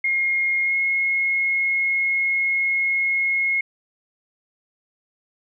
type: tone with pitch glide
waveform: sine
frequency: 2142 to 2163 Hz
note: C7 to C#7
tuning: +40 to -43 cents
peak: -18 dBFS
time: 0.04-3.61 s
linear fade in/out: 5 ms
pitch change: +17 cents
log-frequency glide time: 0.63-0.75 s
effects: none